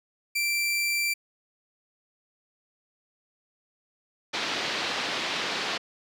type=tone; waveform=sawtooth; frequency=2349 Hz; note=D7; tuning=in tune; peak=-21 dBFS; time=0.35-1.14 s; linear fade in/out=10 ms
type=low-pass noise; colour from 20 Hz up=white; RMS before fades=-30 dBFS; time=4.33-5.78 s; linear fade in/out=10 ms; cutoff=4400 Hz; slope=24 dB/octave
effects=high-pass 200 Hz 12 dB/octave